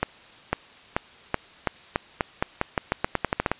accelerating click train, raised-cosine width 0.5 ms, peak -6 dBFS, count 18, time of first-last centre 0.03-3.516 s, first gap 500 ms, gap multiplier 0.87, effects white hiss -49 dBFS RMS until 3.59 s + resampled to 8000 Hz

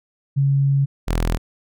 sine / sawtooth tone pair in turn, 138.59 / 41.5 Hz, C#3 / E1, 0 / +12 cents, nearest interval octave + major sixth, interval 2088 cents, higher first, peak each -14 dBFS, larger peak neither, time 0.36-0.86 / 1.07-1.38 s, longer first, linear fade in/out 20 ms, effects none

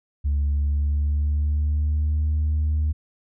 sine tone with pitch glide, 71.6 to 76.3 Hz, D2 to D#2, -43 to -33 cents, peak -17 dBFS, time 0.24-2.93 s, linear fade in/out 20 ms, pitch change +110 cents, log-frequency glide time 0.46-2.26 s, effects tanh soft clip ceiling -17 dBFS

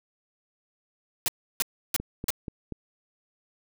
white noise bursts, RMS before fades -25 dBFS, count 4, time 1.26-2.304 s, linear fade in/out 0 ms, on 21 ms, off 320 ms
click train, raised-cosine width 3 ms, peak -21 dBFS, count 4, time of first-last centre 2-2.723 s, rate 4.15 Hz
effects none

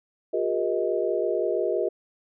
sine tone cluster, 359.8 / 405.7 / 475.2 / 630 Hz, F#4 / G#4 / A#4 / D#5, -48 / -41 / +33 / +21 cents, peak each -28 dBFS, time 0.33-1.89 s, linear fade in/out 10 ms, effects none

